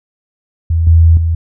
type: tone with level steps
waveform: sine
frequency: 82.41 Hz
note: E2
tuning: in tune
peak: -9 / -3 / -10 dBFS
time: 0.7-1.35 s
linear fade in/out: 5 ms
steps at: 0.87 / 1.17 s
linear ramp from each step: 2 ms
effects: none